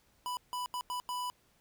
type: tone bursts at uneven times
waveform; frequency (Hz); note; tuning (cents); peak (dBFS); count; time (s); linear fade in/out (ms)
square; 991; B5; +6; -35; 5; 0.26-0.37 / 0.53-0.66 / 0.74-0.81 / 0.9-1 / 1.09-1.3; 0
effects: pink hiss -69 dBFS RMS until 1.6 s